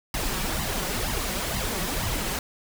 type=noise with flanger; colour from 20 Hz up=pink; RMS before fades=-28 dBFS; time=0.14-2.39 s; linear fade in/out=2 ms; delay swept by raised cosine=0.99 to 5.49 ms; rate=2.1 Hz; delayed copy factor=+0.7; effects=none